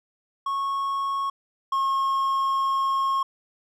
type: tone pair in turn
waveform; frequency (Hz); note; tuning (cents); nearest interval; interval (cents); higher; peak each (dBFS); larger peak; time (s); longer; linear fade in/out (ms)
triangle; 1100 / 1082.4; C#6 / C#6; -14 / -42; unison; 28; first; -22 / -19; second; 0.46-1.3 / 1.72-3.23; second; 5
effects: none